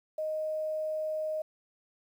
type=tone with quantisation; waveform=sine; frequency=622.3 Hz; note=D#5; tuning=in tune; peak=-30 dBFS; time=0.18-1.42 s; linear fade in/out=5 ms; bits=10; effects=none

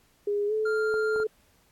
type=tone with pitch glide; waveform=sine; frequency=410 to 433.6 Hz; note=G#4 to A4; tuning=-22 to -25 cents; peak=-24 dBFS; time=0.27-1.27 s; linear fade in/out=5 ms; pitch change=+97 cents; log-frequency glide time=0.47-0.53 s
type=tone; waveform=triangle; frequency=1396.9 Hz; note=F6; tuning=in tune; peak=-28 dBFS; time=0.65-1.24 s; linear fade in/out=10 ms
type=clicks; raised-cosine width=1 ms; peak=-26 dBFS; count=3; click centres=0.941 / 1.161 / 1.201 s
effects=pink hiss -64 dBFS RMS until 1.71 s + AAC 64 kbps

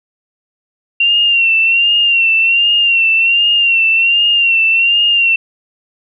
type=tone with vibrato; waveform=sine; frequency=2750 Hz; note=F7; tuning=27 cents flat; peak=-8 dBFS; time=1-5.36 s; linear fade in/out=5 ms; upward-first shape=sine; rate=1.3 Hz; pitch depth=56 cents each way; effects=none

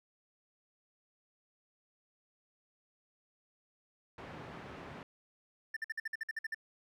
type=band-pass noise; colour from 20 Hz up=pink; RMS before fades=-48 dBFS; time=4.18-5.03 s; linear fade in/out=2 ms; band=110 to 2000 Hz; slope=12 dB/octave
type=tone bursts; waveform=triangle; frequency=1783 Hz; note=A6; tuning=22 cents sharp; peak=-33 dBFS; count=11; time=5.74-6.546 s; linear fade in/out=5 ms; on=26 ms; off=52 ms
effects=none

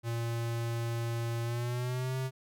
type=tone with pitch glide; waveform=square; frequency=116.54 to 130.81 Hz; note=A#2 to C3; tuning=0 to 0 cents; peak=-32 dBFS; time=0.03-2.31 s; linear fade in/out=50 ms; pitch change=+200 cents; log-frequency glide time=1.43-2.17 s; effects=none

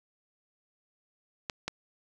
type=clicks; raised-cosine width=0.2 ms; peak=-15 dBFS; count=2; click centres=1.498 / 1.68 s; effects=none

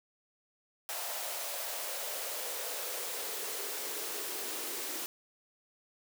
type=noise with high-pass filter sweep; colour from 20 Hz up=white; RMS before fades=-38 dBFS; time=0.89-5.06 s; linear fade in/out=0 ms; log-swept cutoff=680 to 330 Hz; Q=3.5; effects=none

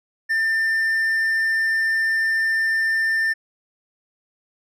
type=tone; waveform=triangle; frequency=1793 Hz; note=A6; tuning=32 cents sharp; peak=-16 dBFS; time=0.29-3.34 s; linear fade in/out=20 ms; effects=none

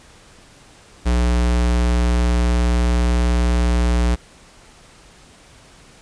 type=tone; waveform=square; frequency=59.9 Hz; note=A#1; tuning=48 cents sharp; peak=-15 dBFS; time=1.05-4.16 s; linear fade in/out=20 ms; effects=pink hiss -47 dBFS RMS until 6.01 s + resampled to 22050 Hz

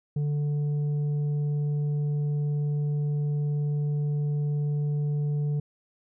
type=tone with tanh clipping; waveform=triangle; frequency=146.83 Hz; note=D3; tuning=in tune; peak=-25 dBFS; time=0.16-5.6 s; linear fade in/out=5 ms; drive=9 dB; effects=none

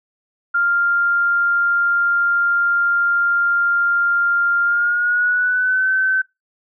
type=tone with pitch glide; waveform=sine; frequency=1396.9 to 1532.2 Hz; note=F6 to G6; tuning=0 to -40 cents; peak=-14 dBFS; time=0.54-6.22 s; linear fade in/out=10 ms; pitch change=+160 cents; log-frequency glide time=4.63-5.91 s; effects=noise-tail reverb RT60 0.2 s tail -22 dB re dry

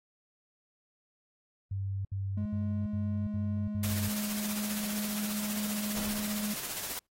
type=tone bursts; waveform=sine; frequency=97.7 Hz; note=G2; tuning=5 cents flat; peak=-31 dBFS; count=6; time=1.71-4.085 s; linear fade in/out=5 ms; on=340 ms; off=67 ms
type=tone; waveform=triangle; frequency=209.5 Hz; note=G#3; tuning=15 cents sharp; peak=-31 dBFS; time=2.37-6.54 s; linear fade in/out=5 ms
type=noise with tremolo; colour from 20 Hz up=white; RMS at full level=-36 dBFS; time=3.83-6.99 s; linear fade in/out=2 ms; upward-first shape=sine; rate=15 Hz; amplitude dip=40%
type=noise with exponential decay; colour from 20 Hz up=pink; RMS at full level=-39 dBFS; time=5.96-7.07 s; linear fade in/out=5 ms; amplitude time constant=240 ms
effects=AAC 48 kbps

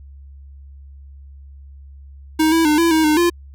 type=tone with pitch steps; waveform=square; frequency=314.6 / 328.2 / 302.1 / 335.6 / 317.1 / 305 / 346.2 Hz; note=D#4 / E4 / D4 / E4 / D#4 / D#4 / F4; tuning=+19 / -8 / +49 / +31 / +33 / -34 / -15 cents; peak=-13 dBFS; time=2.39-3.3 s; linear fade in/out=10 ms; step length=130 ms; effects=added 69 Hz sine -37 dBFS peak until 3.54 s

